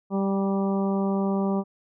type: harmonic tone with a mistuned harmonic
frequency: 195.9 Hz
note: G3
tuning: 1 cent flat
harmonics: 1 / 2 / 3 / 4 / 5 / 6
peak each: -23 / -29 / -33 / -35 / -37 / -39 dBFS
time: 0.1-1.64 s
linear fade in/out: 50 ms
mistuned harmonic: 5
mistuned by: -17 cents
effects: none